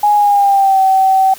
sine tone with pitch glide, 830.6 to 766.1 Hz, G#5 to G5, 0 to -40 cents, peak -7 dBFS, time 0.03-1.34 s, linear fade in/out 5 ms, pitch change -140 cents, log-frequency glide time 0.15-0.81 s, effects white hiss -35 dBFS RMS until 1.38 s

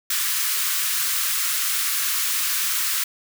white high-pass noise, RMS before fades -23 dBFS, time 0.1-3.04 s, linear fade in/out 5 ms, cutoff 1100 Hz, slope 48 dB/octave, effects none

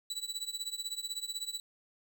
30% pulse tone with tremolo, 3947 Hz, B7, 2 cents flat, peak -30 dBFS, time 0.1-1.6 s, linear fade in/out 2 ms, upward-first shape triangle, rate 16 Hz, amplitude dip 95%, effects none

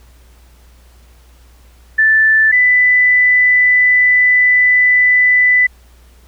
sine tone pair in turn, 1760 / 1992.7 Hz, A6 / B6, 0 / +15 cents, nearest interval major second, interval 215 cents, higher second, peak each -7 dBFS, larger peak neither, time 1.98-2.52 / 2.52-5.67 s, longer second, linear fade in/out 10 ms, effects added 60 Hz sine -42 dBFS peak until 6.27 s + pink hiss -51 dBFS RMS until 6.27 s

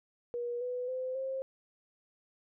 sine tone with pitch steps, 480 / 496.4 / 513.3 / 530.8 Hz, B4 / B4 / C5 / C5, -49 / +9 / -33 / +25 cents, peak -33 dBFS, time 0.34-1.42 s, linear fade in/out 0 ms, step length 270 ms, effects none

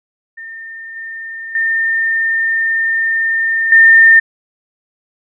sine tone with level steps, 1811 Hz, A6, 49 cents sharp, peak -27 / -24 / -12 / -3 dBFS, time 0.37-4.2 s, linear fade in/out 10 ms, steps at 0.96 / 1.55 / 3.72 s, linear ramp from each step 2 ms, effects none

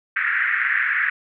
white band-pass noise, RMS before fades -21 dBFS, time 0.16-1.1 s, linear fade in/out 5 ms, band 1500 to 2000 Hz, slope 48 dB/octave, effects none

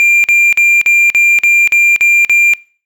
triangle tone bursts, 2386 Hz, D7, 27 cents sharp, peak -4 dBFS, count 9, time 0-2.536 s, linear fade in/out 0 ms, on 240 ms, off 47 ms, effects noise-tail reverb RT60 0.4 s tail -23 dB re dry

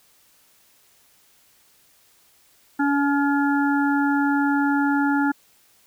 harmonic tone with a mistuned harmonic, 283.8 Hz, C#4, 41 cents sharp, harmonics 1 / 3 / 5 / 6, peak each -19 / -25 / -26 / -31 dBFS, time 2.79-5.32 s, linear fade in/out 10 ms, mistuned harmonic 5, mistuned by -15 cents, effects white hiss -58 dBFS RMS until 5.86 s

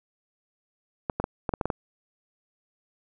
clicks, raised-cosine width 1 ms, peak -12 dBFS, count 8, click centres 1.098 / 1.2 / 1.241 / 1.492 / 1.538 / 1.612 / 1.656 / 1.702 s, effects none

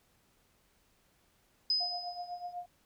sine tone with exponential decay, 5030 Hz, D#8, 18 cents sharp, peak -25 dBFS, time 1.7-2.53 s, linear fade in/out 2 ms, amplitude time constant 180 ms
sine tone with tremolo, 709 Hz, F5, 26 cents sharp, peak -35 dBFS, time 1.8-2.66 s, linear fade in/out 10 ms, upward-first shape triangle, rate 8 Hz, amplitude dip 85%
effects pink hiss -70 dBFS RMS until 2.85 s

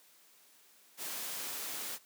white noise, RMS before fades -40 dBFS, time 0.97-1.99 s, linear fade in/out 50 ms, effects white hiss -63 dBFS RMS until 2.05 s + high-pass 200 Hz 12 dB/octave

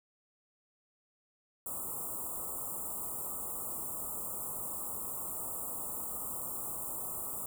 white band-stop noise, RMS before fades -39 dBFS, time 1.66-7.46 s, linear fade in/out 2 ms, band 1300 to 7400 Hz, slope 96 dB/octave, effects none

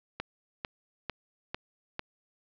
click train, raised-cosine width 0.3 ms, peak -17 dBFS, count 5, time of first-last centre 0.2-1.994 s, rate 2.23 Hz, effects low-pass 5000 Hz 12 dB/octave

